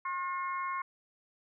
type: harmonic tone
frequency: 358.3 Hz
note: F4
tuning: 44 cents sharp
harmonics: 3 / 4 / 5 / 6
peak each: -33 / -44 / -48 / -42 dBFS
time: 0.05-0.82 s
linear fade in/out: 5 ms
effects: none